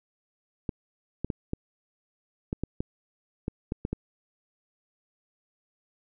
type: clicks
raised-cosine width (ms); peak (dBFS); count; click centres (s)
3; -16; 11; 0.692 / 1.246 / 1.302 / 1.534 / 2.529 / 2.636 / 2.805 / 3.481 / 3.721 / 3.851 / 3.93
effects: none